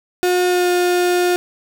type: tone with pitch glide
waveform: 35% pulse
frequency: 360.1 to 356.2 Hz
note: F#4 to F4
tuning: -47 to +34 cents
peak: -12 dBFS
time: 0.23-1.36 s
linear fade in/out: 0 ms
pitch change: -19 cents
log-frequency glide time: 0.48-0.7 s
effects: none